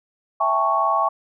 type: chord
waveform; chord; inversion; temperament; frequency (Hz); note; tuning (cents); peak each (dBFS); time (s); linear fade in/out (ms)
sine; A dominant seventh; second; equal with one note detuned; 659.3 / 796.3 / 880 / 1108.7; E5 / G5 / A5 / C#6; 0 / +27 / 0 / 0; -24 / -24 / -25 / -19; 0.4-1.09; 10
effects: none